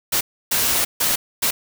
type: noise bursts at uneven times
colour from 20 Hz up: white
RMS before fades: -19 dBFS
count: 4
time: 0.12-0.21 / 0.51-0.85 / 1-1.16 / 1.42-1.51 s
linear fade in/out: 10 ms
effects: none

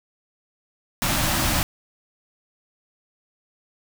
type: band-stop noise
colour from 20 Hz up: pink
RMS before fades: -22 dBFS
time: 1.02-1.63 s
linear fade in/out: 0 ms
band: 350 to 540 Hz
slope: 96 dB/octave
effects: none

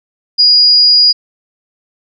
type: tone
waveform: sine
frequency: 4885 Hz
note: D#8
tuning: 33 cents flat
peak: -4 dBFS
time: 0.38-1.13 s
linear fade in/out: 20 ms
effects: none

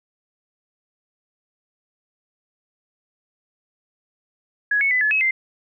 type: tone with pitch steps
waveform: sine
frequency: 1674 / 2207 / 2004 / 1715 / 2566 / 2085 Hz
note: G#6 / C#7 / B6 / A6 / E7 / C7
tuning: +13 / -8 / +25 / -45 / -47 / -7 cents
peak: -16 dBFS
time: 4.71-5.31 s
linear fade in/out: 5 ms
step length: 100 ms
effects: none

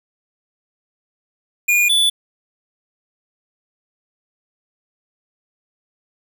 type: tone pair in turn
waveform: square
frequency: 2432 / 3468 Hz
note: D#7 / A7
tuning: -40 / -26 cents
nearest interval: tritone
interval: 614 cents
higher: second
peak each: -13 dBFS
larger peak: neither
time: 1.68-1.89 / 1.89-2.1 s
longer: neither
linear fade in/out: 10 ms
effects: none

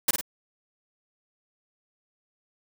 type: noise with echo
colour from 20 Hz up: white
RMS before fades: -21 dBFS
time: 0.08-0.11 s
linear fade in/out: 5 ms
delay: 51 ms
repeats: 2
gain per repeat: -6 dB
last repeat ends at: 0.212 s
effects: none

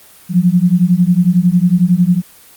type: beating tone pair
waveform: sine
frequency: 172.6 / 183.6 Hz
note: F3 / F#3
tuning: -20 / -13 cents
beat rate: 11 Hz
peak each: -11 dBFS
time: 0.29-2.22 s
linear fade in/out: 50 ms
effects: white hiss -42 dBFS RMS until 2.56 s + Opus 24 kbps

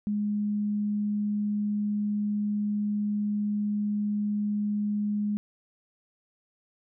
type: tone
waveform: sine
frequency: 207.7 Hz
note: G#3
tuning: in tune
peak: -25 dBFS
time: 0.07-5.37 s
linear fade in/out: 0 ms
effects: none

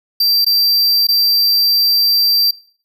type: tone with dropouts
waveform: square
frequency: 4699 Hz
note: D8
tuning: in tune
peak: -11 dBFS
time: 0.2-2.51 s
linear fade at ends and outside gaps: 5 ms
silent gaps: 0.447-0.464 / 1.07-1.086 s
effects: noise-tail reverb RT60 0.5 s tail -21 dB re dry

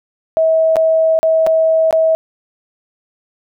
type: tone with dropouts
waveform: sine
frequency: 644 Hz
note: E5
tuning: 41 cents flat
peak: -9 dBFS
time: 0.37-2.15 s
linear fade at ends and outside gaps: 0 ms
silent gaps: 0.758-0.767 / 1.19-1.23 / 1.465-1.47 / 1.909-1.927 s
effects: none

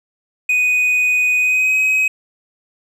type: tone with pitch glide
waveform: triangle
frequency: 2489 to 2534 Hz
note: D#7 to D#7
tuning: 0 to +31 cents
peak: -11 dBFS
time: 0.49-2.08 s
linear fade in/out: 5 ms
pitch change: +31 cents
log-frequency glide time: 1.38-1.77 s
effects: none

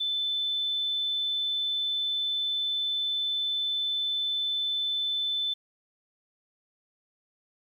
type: tone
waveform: sine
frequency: 3520 Hz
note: A7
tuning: in tune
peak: -26 dBFS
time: 0-5.54 s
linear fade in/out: 10 ms
effects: 10-bit

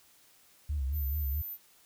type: tone with vibrato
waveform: sine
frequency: 70 Hz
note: C#2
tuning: 18 cents sharp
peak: -28 dBFS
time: 0.69-1.42 s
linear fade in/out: 10 ms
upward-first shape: sine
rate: 4.6 Hz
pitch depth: 120 cents each way
type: tone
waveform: sine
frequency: 14210 Hz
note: A9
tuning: 16 cents sharp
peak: -37 dBFS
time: 0.92-1.58 s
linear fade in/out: 50 ms
effects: tanh soft clip ceiling -25 dBFS + white hiss -62 dBFS RMS until 1.85 s

